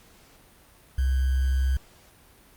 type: tone with sample-and-hold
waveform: sine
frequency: 65.4 Hz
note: C2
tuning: in tune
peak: -20 dBFS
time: 0.98-1.77 s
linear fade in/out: 5 ms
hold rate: 1575 Hz
effects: pink hiss -55 dBFS RMS until 2.56 s + Opus 48 kbps